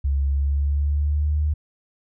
sine tone with pitch glide, 69.3 to 75.14 Hz, C#2 to D2, 0 to +40 cents, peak -18 dBFS, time 0.04-1.54 s, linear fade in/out 10 ms, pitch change +140 cents, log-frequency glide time 0.29-1.37 s, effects none

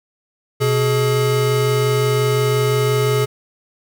square tone pair together, 125.79 / 423.1 Hz, B2 / G#4, +32 / +32 cents, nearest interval octave + major sixth, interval 2100 cents, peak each -18 dBFS, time 0.6-3.26 s, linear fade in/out 20 ms, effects none

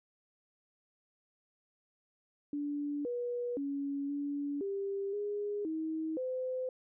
sine tone with pitch steps, 290.1 / 484.7 / 280.7 / 286 / 395.6 / 411.9 / 317.8 / 512 Hz, D4 / B4 / C#4 / D4 / G4 / G#4 / D#4 / C5, -21 / -32 / +22 / -46 / +16 / -14 / +37 / -38 cents, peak -33 dBFS, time 2.53-6.69 s, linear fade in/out 2 ms, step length 520 ms, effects none

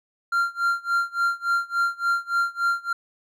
triangle tone with tremolo, 1385 Hz, F6, 15 cents flat, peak -16 dBFS, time 0.32-2.93 s, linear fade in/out 5 ms, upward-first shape sine, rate 3.5 Hz, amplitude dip 95%, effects none

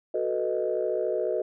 sine chord, B dominant seventh, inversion second, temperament equal, 370 / 440 / 493.9 / 622.3 Hz, F#4 / A4 / B4 / D#5, 0 / 0 / 0 / 0 cents, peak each -30 / -30 / -30 / -29 dBFS, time 0.14-1.42 s, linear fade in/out 5 ms, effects tanh soft clip ceiling -15 dBFS

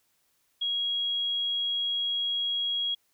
sine tone, 3300 Hz, G#7, 12 cents flat, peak -26 dBFS, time 0.61-2.95 s, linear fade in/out 10 ms, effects white hiss -71 dBFS RMS until 3.13 s

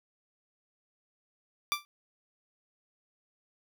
15% pulse tone with exponential decay, 1174.7 Hz, D6, in tune, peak -17 dBFS, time 1.72-1.85 s, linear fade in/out 0 ms, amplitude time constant 27 ms, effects none

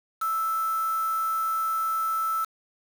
sine tone with quantisation, 1318.5 Hz, E6, in tune, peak -24 dBFS, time 0.21-2.45 s, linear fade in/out 10 ms, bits 6, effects none

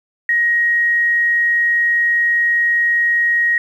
sine tone, 1885 Hz, A#6, 19 cents sharp, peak -12 dBFS, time 0.29-3.58 s, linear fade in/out 2 ms, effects 8-bit

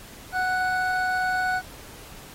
triangle tone pair together, 740 / 1480 Hz, F#5 / F#6, 0 / 0 cents, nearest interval octave, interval 1200 cents, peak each -23 dBFS, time 0.32-1.62 s, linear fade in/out 50 ms, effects pink hiss -45 dBFS RMS until 2.34 s + AAC 48 kbps

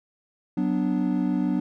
triangle chord, B minor, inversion second, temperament equal with one note detuned, 185.96 / 246.9 / 293.7 Hz, F#3 / B3 / D4, +9 / 0 / 0 cents, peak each -24 dBFS, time 0.57-1.6 s, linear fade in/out 5 ms, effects none

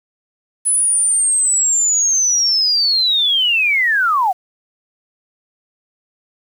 sine linear sweep, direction down, 10160 to 704 Hz, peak -12 dBFS, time 0.65-4.33 s, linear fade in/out 20 ms, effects 7-bit

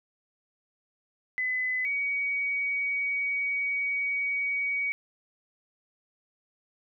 sine tone pair in turn, 2015 / 2255 Hz, B6 / C#7, +34 / +29 cents, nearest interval major second, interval 195 cents, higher second, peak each -26 dBFS, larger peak neither, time 1.38-1.85 / 1.85-4.92 s, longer second, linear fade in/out 0 ms, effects none

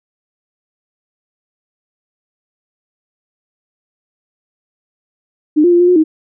sine tone with pitch steps, 303 / 351.4 / 347.3 / 353.9 / 360.5 / 314.9 Hz, D#4 / F4 / F4 / F4 / F#4 / D#4, -46 / +11 / -10 / +23 / -45 / +21 cents, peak -6 dBFS, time 5.56-6.04 s, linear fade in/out 20 ms, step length 80 ms, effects none

